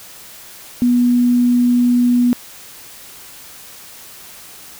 sine tone, 243.9 Hz, B3, 21 cents flat, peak -10 dBFS, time 0.82-2.33 s, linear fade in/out 0 ms, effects white hiss -38 dBFS RMS until 4.79 s

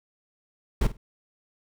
brown noise with echo, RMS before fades -20 dBFS, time 0.81-0.87 s, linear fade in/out 5 ms, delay 50 ms, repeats 2, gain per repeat -15 dB, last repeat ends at 0.97 s, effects none

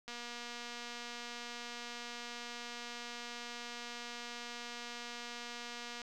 click train, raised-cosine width 0.2 ms, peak -28 dBFS, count 1420, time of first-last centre 0.08-6.017 s, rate 239 Hz, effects none

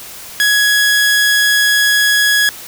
sawtooth tone, 1672 Hz, G#6, 11 cents sharp, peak -6 dBFS, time 0.4-2.49 s, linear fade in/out 0 ms, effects white hiss -32 dBFS RMS until 2.67 s

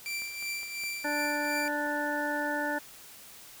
sawtooth tone with tremolo, 2349 Hz, D7, in tune, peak -28 dBFS, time 0.06-1.68 s, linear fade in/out 0 ms, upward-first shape triangle, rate 2.8 Hz, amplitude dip 60%
click train, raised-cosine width 0.5 ms, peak -34 dBFS, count 9, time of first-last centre 0.22-1.866 s, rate 4.86 Hz
harmonic tone, 294 Hz, D4, 2 cents sharp, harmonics 1 / 2 / 3 / 5 / 6, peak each -35 / -35 / -35 / -35 / -35 dBFS, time 1.04-2.79 s, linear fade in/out 10 ms
effects white hiss -50 dBFS RMS until 3.6 s

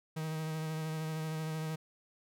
45% pulse tone with vibrato, 157.7 Hz, D#3, 24 cents sharp, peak -35 dBFS, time 0.16-1.76 s, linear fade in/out 10 ms, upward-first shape sine, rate 13 Hz, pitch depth 20 cents each way, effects none

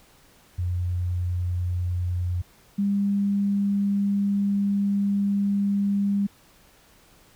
sine tone pair in turn, 89 / 200.5 Hz, F2 / G3, +33 / +39 cents, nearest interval octave + major second, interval 1406 cents, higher second, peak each -23 / -20 dBFS, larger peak second, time 0.58-2.42 / 2.78-6.27 s, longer second, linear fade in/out 10 ms, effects pink hiss -56 dBFS RMS until 7.35 s

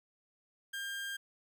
30% pulse tone, 1600 Hz, G6, 35 cents sharp, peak -35 dBFS, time 0.73-1.17 s, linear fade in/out 10 ms, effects none

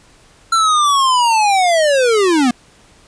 square linear sweep, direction down, 1361 to 233.1 Hz, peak -11 dBFS, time 0.52-2.51 s, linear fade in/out 5 ms, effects pink hiss -48 dBFS RMS until 3.07 s + resampled to 22050 Hz

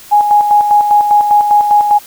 sine tone with tremolo, 830 Hz, G#5, 1 cent flat, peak -4 dBFS, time 0.11-1.99 s, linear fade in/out 20 ms, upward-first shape square, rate 5 Hz, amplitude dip 50%, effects white hiss -36 dBFS RMS until 2.06 s

